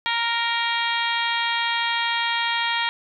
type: harmonic tone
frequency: 466.2 Hz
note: A#4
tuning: in tune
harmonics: 2 / 3 / 4 / 5 / 6 / 7 / 8 / 9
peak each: -26 / -31 / -27 / -29 / -34 / -28 / -33 / -36 dBFS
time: 0.06-2.89 s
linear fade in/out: 0 ms
effects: none